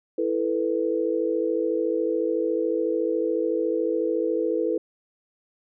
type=chord; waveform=sine; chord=E suspended fourth; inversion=none; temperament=equal; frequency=329.6 / 440 / 493.9 Hz; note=E4 / A4 / B4; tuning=0 / 0 / 0 cents; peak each=-26 dBFS; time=0.18-4.78 s; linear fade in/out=5 ms; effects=none